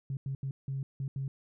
sine tone bursts at uneven times, 135.7 Hz, C#3, 36 cents flat, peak -31 dBFS, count 6, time 0.1-0.17 / 0.26-0.35 / 0.43-0.51 / 0.68-0.83 / 1-1.08 / 1.16-1.28 s, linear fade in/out 2 ms, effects tanh soft clip ceiling -27 dBFS

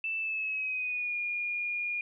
sine tone with pitch glide, 2648 to 2428 Hz, E7 to D#7, +7 to -43 cents, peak -30 dBFS, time 0.04-2.01 s, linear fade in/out 2 ms, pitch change -150 cents, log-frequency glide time 0.18-1.16 s, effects none

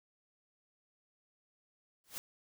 white noise with exponential growth, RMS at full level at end -38 dBFS, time 2.04-2.18 s, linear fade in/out 0 ms, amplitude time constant 30 ms, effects none

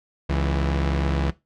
sawtooth tone pair together, 69.12 / 164.7 Hz, C#2 / E3, -4 / -1 cents, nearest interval octave + minor third, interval 1503 cents, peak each -18 / -23 dBFS, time 0.29-1.31 s, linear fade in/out 10 ms, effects noise-tail reverb RT60 0.2 s tail -17 dB re dry + low-pass 4000 Hz 12 dB/octave

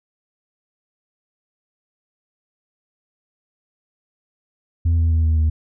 sine tone with pitch steps, 83.4 / 82.11 / 80.84 / 79.59 / 78.36 Hz, E2 / E2 / E2 / D#2 / D#2, +21 / -6 / -33 / +40 / +13 cents, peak -11 dBFS, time 4.85-5.5 s, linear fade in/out 10 ms, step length 130 ms, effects tanh soft clip ceiling -13 dBFS

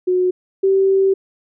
sine tone pair in turn, 365 / 386.7 Hz, F#4 / G4, -24 / -24 cents, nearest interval minor second, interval 100 cents, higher second, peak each -13 / -11 dBFS, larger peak second, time 0.07-0.31 / 0.63-1.14 s, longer second, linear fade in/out 10 ms, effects none

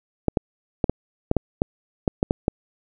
clicks, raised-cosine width 2 ms, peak -5 dBFS, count 11, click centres 0.283 / 0.372 / 0.842 / 0.896 / 1.314 / 1.367 / 1.619 / 2.078 / 2.229 / 2.309 / 2.481 s, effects none

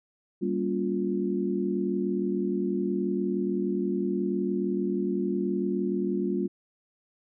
sine chord, G half-diminished seventh, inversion none, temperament just, 196 / 235.2 / 282.2 / 352.8 Hz, G3 / Bb3 / Db4 / F4, 0 / +16 / +31 / +18 cents, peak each -29 / -33 / -33 / -29 dBFS, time 0.41-6.48 s, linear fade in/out 20 ms, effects none

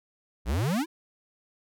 square exponential sweep, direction up, 51.91 to 350.3 Hz, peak -25 dBFS, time 0.45-0.86 s, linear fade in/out 50 ms, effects none

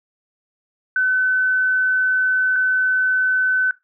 sine tone pair in turn, 1514 / 1514 Hz, F#6 / F#6, +39 / +39 cents, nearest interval unison, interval 0 cents, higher neither, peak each -15 dBFS, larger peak neither, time 0.96-2.56 / 2.56-3.71 s, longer first, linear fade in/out 2 ms, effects noise-tail reverb RT60 0.2 s tail -18 dB re dry

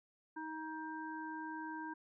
harmonic tone, 315.1 Hz, D#4, 22 cents sharp, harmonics 1 / 3 / 5, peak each -45 / -45 / -48 dBFS, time 0.36-1.94 s, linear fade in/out 10 ms, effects none

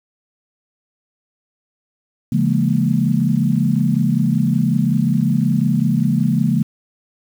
sine chord, A# half-diminished seventh, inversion first, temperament equal with one note detuned, 138.59 / 168.86 / 207.7 / 233.1 Hz, C#3 / E3 / G#3 / A#3, 0 / +42 / 0 / 0 cents, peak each -19 dBFS, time 2.32-6.63 s, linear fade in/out 5 ms, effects 7-bit

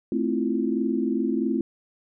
sine chord, F major seventh, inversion first, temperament equal with one note detuned, 220 / 261.6 / 326.2 / 349.2 Hz, A3 / C4 / E4 / F4, 0 / 0 / -18 / 0 cents, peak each -27 / -26 / -28 / -29 dBFS, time 0.12-1.61 s, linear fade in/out 2 ms, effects none

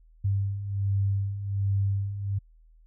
sine beating tone pair, 98 / 99.3 Hz, G2 / G2, 0 / +23 cents, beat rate 1.3 Hz, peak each -31 / -25 dBFS, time 0.24-2.39 s, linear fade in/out 10 ms, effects added 40 Hz sine -53 dBFS peak until 2.86 s

